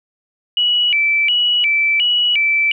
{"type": "tone with vibrato", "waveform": "sine", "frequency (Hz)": 2609, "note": "E7", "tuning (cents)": -18, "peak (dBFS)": -12, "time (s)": [0.57, 2.72], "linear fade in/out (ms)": 2, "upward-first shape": "square", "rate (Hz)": 1.4, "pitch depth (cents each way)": 200, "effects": []}